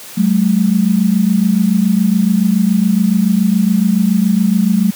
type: tone pair together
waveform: sine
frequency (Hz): 188.4 / 215.5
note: F#3 / A3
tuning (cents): +32 / -36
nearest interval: major second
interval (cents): 232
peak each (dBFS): -12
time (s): 0.17-4.91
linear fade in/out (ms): 10
effects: white hiss -33 dBFS RMS until 4.95 s + high-pass 80 Hz 12 dB/octave